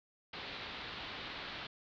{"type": "low-pass noise", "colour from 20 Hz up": "white", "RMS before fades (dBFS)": -45, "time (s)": [0.33, 1.67], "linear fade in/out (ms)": 5, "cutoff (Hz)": 4200, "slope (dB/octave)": 48, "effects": []}